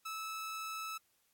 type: tone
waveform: sawtooth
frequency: 1306 Hz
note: E6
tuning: 17 cents flat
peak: -36 dBFS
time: 0.05-0.98 s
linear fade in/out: 10 ms
effects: white hiss -75 dBFS RMS until 1.33 s + AAC 64 kbps